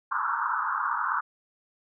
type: band-pass noise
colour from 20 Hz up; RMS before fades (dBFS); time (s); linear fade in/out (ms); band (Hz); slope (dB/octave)
white; -28; 0.11-1.21; 10; 890 to 1500; 96
effects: none